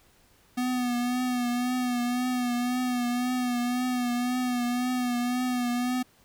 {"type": "tone with vibrato", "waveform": "square", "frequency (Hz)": 246.9, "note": "B3", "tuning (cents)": 0, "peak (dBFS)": -26, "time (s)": [0.57, 6.03], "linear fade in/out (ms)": 10, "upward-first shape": "triangle", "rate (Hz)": 1.9, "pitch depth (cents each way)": 44, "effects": ["pink hiss -61 dBFS RMS until 6.24 s"]}